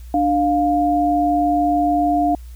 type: tone pair together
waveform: sine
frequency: 295.6 / 703 Hz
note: D4 / F5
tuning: +11 / +11 cents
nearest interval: octave + minor third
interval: 1500 cents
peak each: -18 / -16 dBFS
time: 0.14-2.35 s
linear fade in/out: 2 ms
effects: added 60 Hz sine -33 dBFS peak until 2.55 s + white hiss -53 dBFS RMS until 2.55 s